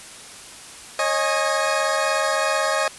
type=chord; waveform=20% pulse; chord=C# suspended second; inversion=none; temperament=equal with one note detuned; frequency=546.1 / 622.3 / 830.6 Hz; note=C#5 / D#5 / G#5; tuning=-26 / 0 / 0 cents; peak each=-19 / -17 / -22 dBFS; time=0.99-2.88 s; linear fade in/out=2 ms; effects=white hiss -40 dBFS RMS until 2.98 s + resampled to 24000 Hz